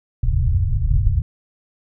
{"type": "low-pass noise", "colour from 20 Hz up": "pink", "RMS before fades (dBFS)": -17, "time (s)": [0.23, 1.22], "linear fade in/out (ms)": 5, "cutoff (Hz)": 140, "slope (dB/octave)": 96, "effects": []}